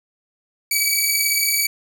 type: beating tone pair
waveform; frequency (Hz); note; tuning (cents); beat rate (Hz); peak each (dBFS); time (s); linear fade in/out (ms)
10% pulse; 2275 / 2293; C#7 / D7; +44 / -42; 18; -11; 0.71-1.67; 5
effects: none